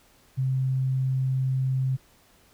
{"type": "tone", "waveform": "sine", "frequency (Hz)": 131.4, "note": "C3", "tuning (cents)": 8, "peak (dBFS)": -22, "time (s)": [0.37, 1.97], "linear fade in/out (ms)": 20, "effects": ["pink hiss -59 dBFS RMS until 2.53 s"]}